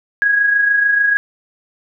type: tone with amplitude modulation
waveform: sine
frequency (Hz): 1653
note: G#6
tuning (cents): -9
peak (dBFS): -9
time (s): 0.22-1.17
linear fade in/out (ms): 0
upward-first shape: sine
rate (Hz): 26.8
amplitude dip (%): 45
effects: none